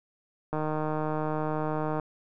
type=click train; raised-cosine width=1 ms; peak=-17 dBFS; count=227; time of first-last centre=0.53-1.998 s; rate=154 Hz; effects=none